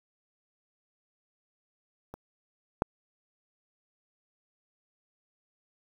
clicks, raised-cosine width 1 ms, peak -27 / -10 dBFS, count 2, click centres 2.14 / 2.821 s, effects 8-bit

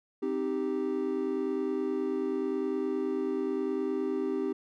triangle chord, C minor, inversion none, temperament equal, 261.6 / 311.1 / 392 Hz, C4 / Eb4 / G4, 0 / 0 / 0 cents, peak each -32 / -32 / -29 dBFS, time 0.22-4.53 s, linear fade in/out 10 ms, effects none

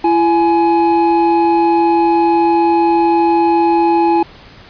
triangle tone pair together, 337.4 / 840 Hz, E4 / G#5, +40 / +19 cents, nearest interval octave + major third, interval 1579 cents, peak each -10 dBFS, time 0.04-4.23 s, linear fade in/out 5 ms, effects pink hiss -39 dBFS RMS until 4.69 s + resampled to 11025 Hz

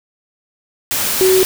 sine tone in noise, 375.3 Hz, F#4, 25 cents sharp, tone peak -9 dBFS, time 1.21-1.43 s, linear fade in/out 0 ms, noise white, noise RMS -18 dBFS, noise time 0.91-1.45 s, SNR +6 dB, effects none

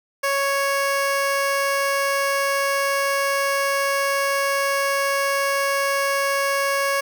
15% pulse tone, 554.4 Hz, C#5, in tune, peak -13 dBFS, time 0.23-7.01 s, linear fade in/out 10 ms, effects none

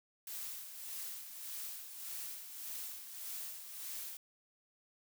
blue noise with tremolo, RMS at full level -43 dBFS, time 0.27-4.17 s, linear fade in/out 2 ms, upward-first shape sine, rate 1.7 Hz, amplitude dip 55%, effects none

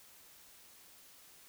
silence, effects white hiss -59 dBFS RMS until 1.48 s

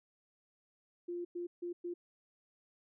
sine tone bursts at uneven times, 349.2 Hz, F4, in tune, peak -37 dBFS, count 4, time 1.08-1.25 / 1.35-1.47 / 1.62-1.73 / 1.84-1.94 s, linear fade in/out 10 ms, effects none

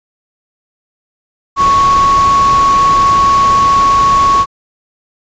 sine tone in noise, 1108.7 Hz, C#6, in tune, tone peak -6 dBFS, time 1.56-4.46 s, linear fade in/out 50 ms, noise pink, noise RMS -20 dBFS, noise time 1.56-4.46 s, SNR +11 dB, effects resampled to 16000 Hz

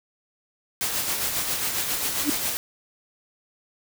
white noise with tremolo, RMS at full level -25 dBFS, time 0.81-2.57 s, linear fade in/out 0 ms, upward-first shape sine, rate 7.4 Hz, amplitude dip 40%
sine tone with exponential growth, 293.7 Hz, D4, in tune, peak -16 dBFS, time 2.2-2.3 s, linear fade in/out 5 ms, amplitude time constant 20 ms
effects none

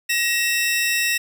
sawtooth tone pair together, 1893.1 / 2672 Hz, A#6 / E7, +26 / +23 cents, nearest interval tritone, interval 597 cents, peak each -18 dBFS, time 0.09-1.18 s, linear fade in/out 10 ms, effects none

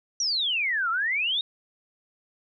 sine exponential two-way sweep, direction down then up, 5920 to 1295 to 3794 Hz, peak -23 dBFS, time 0.2-1.41 s, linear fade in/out 2 ms, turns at 0.9 s, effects none

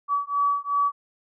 sine beating tone pair, 1141 / 1143.7 Hz, C#6 / D6, +50 / -46 cents, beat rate 2.7 Hz, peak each -24 dBFS, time 0.08-0.92 s, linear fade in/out 50 ms, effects none

